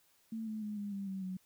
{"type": "tone with pitch steps", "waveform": "sine", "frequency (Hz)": [223.5, 216.8, 210.2, 203.9, 197.74, 191.78, 186], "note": ["A3", "A3", "G#3", "G#3", "G3", "G3", "F#3"], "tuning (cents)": [27, -25, 21, -32, 15, -38, 9], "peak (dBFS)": -37, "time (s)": [0.32, 1.37], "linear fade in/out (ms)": 5, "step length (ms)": 150, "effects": ["white hiss -70 dBFS RMS until 1.45 s"]}